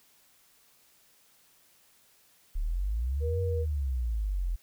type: exponential two-way sweep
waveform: sine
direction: up then down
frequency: 34.65 to 92.5 to 40.93 Hz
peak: -27 dBFS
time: 2.55-4.56 s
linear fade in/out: 10 ms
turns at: 3.41 s
type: tone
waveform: sine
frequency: 475.5 Hz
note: A#4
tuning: 34 cents sharp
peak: -32 dBFS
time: 3.2-3.66 s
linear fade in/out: 50 ms
effects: white hiss -63 dBFS RMS until 4.62 s